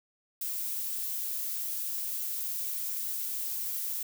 violet noise, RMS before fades -34 dBFS, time 0.41-4.03 s, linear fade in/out 5 ms, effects none

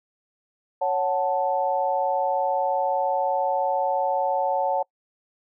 sine chord, F# minor, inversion second, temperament equal, 554.4 / 740 / 880 Hz, C#5 / F#5 / A5, 0 / 0 / 0 cents, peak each -25 dBFS, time 0.81-4.83 s, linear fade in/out 10 ms, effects noise-tail reverb RT60 0.1 s tail -25 dB re dry

